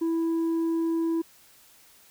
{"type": "tone with tanh clipping", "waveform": "sine", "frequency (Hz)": 329.6, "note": "E4", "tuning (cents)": 0, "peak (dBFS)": -24, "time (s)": [0.01, 1.22], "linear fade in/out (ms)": 10, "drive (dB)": 3, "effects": ["white hiss -56 dBFS RMS until 2.1 s"]}